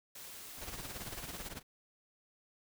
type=noise; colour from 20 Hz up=white; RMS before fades=-49 dBFS; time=0.15-1.49 s; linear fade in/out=5 ms
type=noise with tremolo; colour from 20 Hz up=pink; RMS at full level=-42 dBFS; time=0.56-1.63 s; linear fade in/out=50 ms; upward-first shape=triangle; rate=18 Hz; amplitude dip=90%
effects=none